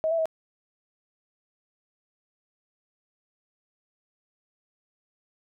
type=tone with pitch steps; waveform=sine; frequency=636 / 662 / 642 Hz; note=D#5 / E5 / E5; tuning=+38 / +7 / -46 cents; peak=-22 dBFS; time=0.04-0.256 s; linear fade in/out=0 ms; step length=72 ms; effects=none